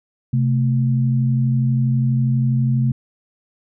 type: tone pair together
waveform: sine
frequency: 130.81 / 223.1 Hz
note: C3 / A3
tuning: 0 / +24 cents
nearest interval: major sixth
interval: 924 cents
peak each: -15 / -22 dBFS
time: 0.33-2.92 s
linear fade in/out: 5 ms
effects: none